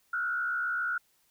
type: tone with frequency modulation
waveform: sine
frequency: 1431 Hz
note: F6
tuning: 42 cents sharp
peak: -28 dBFS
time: 0.13-0.98 s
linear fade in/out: 5 ms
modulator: 67.2 Hz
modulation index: 1
effects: white hiss -69 dBFS RMS until 1.3 s